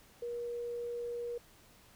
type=tone; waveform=sine; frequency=476.8 Hz; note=A#4; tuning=39 cents sharp; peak=-36 dBFS; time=0.22-1.38 s; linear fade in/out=5 ms; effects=pink hiss -61 dBFS RMS until 1.95 s